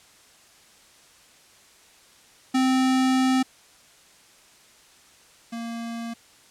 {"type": "tone pair in turn", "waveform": "square", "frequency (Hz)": [260, 231.7], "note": ["C4", "A#3"], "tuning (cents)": [-11, -10], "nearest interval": "major second", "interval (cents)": 199, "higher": "first", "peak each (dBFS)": [-19, -31], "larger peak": "first", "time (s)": [[2.54, 3.43], [5.52, 6.14]], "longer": "first", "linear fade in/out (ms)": 10, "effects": ["white hiss -54 dBFS RMS until 6.5 s", "low-pass 9000 Hz 12 dB/octave"]}